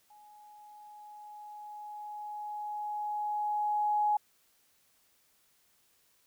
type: tone with level ramp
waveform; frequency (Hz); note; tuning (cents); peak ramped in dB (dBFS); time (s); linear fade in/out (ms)
sine; 838; G#5; +15; -54 to -24; 0.1-4.17; 5
effects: white hiss -69 dBFS RMS until 6.26 s